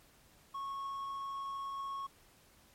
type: tone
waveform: triangle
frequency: 1099 Hz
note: C#6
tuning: 15 cents flat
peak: -36 dBFS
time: 0.54-2.07 s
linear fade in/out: 10 ms
effects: pink hiss -64 dBFS RMS until 2.74 s + MP3 64 kbps